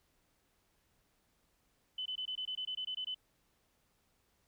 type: tone bursts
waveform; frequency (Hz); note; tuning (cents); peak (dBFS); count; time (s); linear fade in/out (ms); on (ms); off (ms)
sine; 3022; F#7; +36; -36; 12; 1.98-3.146; 5; 77; 22
effects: pink hiss -75 dBFS RMS until 4.47 s